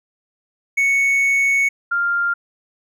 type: tone pair in turn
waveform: triangle / sine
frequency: 2217 / 1396.6 Hz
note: C#7 / F6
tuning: 0 / 0 cents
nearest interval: minor sixth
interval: 800 cents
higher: first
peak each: -12 / -16 dBFS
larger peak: first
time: 0.77-1.69 / 1.91-2.34 s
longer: first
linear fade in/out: 10 ms
effects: none